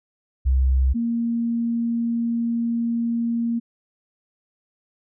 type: tone pair in turn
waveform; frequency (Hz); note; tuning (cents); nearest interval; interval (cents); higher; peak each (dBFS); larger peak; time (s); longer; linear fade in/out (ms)
sine; 65.41 / 233.1; C2 / A#3; 0 / 0; octave + minor seventh; 2200; second; -15 / -20; first; 0.45-0.94 / 0.94-3.6; second; 20
effects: none